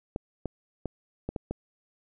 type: clicks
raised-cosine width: 2 ms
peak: -18 dBFS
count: 6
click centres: 0.161 / 0.457 / 0.857 / 1.29 / 1.362 / 1.51 s
effects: none